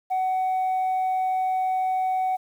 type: tone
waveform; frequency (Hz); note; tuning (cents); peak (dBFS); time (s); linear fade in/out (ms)
sine; 749; F#5; +21; -19; 0.1-2.37; 20
effects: tanh soft clip ceiling -20 dBFS + 9-bit